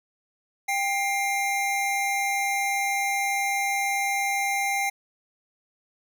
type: tone pair together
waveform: square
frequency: 791.5 / 2113 Hz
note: G5 / C7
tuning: +17 / +16 cents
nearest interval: octave + perfect fourth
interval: 1699 cents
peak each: -27 dBFS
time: 0.68-4.9 s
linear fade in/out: 10 ms
effects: 10-bit